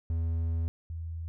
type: tone pair in turn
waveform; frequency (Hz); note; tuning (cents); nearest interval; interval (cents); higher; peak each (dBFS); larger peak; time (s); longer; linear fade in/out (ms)
triangle / sine; 82.41 / 82.41; E2 / E2; 0 / 0; unison; 0; neither; -25 / -34; first; 0.1-0.68 / 0.9-1.28; first; 0
effects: none